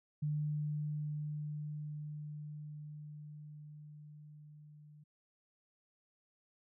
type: tone with level ramp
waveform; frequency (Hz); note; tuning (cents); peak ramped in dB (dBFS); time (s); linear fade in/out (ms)
sine; 149.8; D3; +35; -32 to -55; 0.22-5.04; 10
effects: none